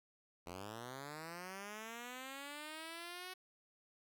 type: linear sweep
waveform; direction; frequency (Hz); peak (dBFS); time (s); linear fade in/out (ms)
5% pulse; up; 83.1 to 372.8; -35; 0.46-3.34; 10
effects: none